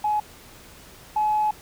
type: tone pair in turn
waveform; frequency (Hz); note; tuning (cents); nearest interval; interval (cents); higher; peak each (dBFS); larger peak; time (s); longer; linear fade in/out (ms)
sine; 844 / 850.9; G#5 / G#5; +28 / +42; unison; 14; second; -19 / -18; second; 0.04-0.2 / 1.16-1.51; second; 5
effects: tanh soft clip ceiling -14 dBFS + pink hiss -47 dBFS RMS until 1.61 s